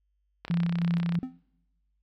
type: click train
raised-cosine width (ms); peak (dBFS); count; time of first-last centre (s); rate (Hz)
0.3; -21; 24; 0.45-1.153; 32.7
type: tone with tremolo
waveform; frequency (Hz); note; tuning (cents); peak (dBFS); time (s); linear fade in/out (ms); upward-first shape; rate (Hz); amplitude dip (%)
sine; 170.9; F3; -37; -23; 0.5-1.19; 2; square; 3.1; 25
type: tone with exponential decay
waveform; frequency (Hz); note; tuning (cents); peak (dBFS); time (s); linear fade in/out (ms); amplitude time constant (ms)
triangle; 258.1; C4; -23; -25; 1.23-1.39; 0; 33
effects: noise-tail reverb RT60 1.0 s tail -26 dB re dry + added 50 Hz sine -70 dBFS peak until 2.02 s